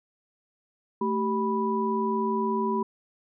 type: tone cluster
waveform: sine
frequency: 220.8 / 387.4 / 984 Hz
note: A3 / G4 / B5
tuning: +6 / -20 / -7 cents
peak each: -28 dBFS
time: 1.01-2.83 s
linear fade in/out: 5 ms
effects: none